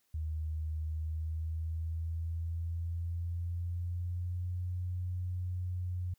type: tone with pitch glide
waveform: sine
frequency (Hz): 78.3 to 89.94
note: D#2 to F#2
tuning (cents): +11 to -49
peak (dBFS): -33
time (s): 0.14-6.14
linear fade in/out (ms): 5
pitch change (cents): +240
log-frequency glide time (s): 0.84-4.63
effects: white hiss -75 dBFS RMS until 6.18 s